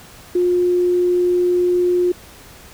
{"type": "tone", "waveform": "sine", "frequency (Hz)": 356.4, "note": "F4", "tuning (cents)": 35, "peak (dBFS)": -13, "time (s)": [0.35, 2.12], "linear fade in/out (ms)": 5, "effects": ["pink hiss -42 dBFS RMS until 2.73 s"]}